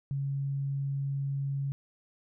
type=tone; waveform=sine; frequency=138.59 Hz; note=C#3; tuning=in tune; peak=-29 dBFS; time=0.11-1.72 s; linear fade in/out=0 ms; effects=none